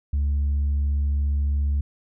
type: tone with tanh clipping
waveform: sine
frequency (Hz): 71.4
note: D2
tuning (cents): -48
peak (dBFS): -20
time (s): 0.13-1.81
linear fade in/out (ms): 5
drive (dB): 1
effects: none